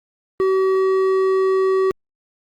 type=tone with hard clipping; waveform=sine; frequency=380.5 Hz; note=F#4; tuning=48 cents sharp; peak=-16 dBFS; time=0.4-1.91 s; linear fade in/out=0 ms; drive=8 dB; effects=Opus 32 kbps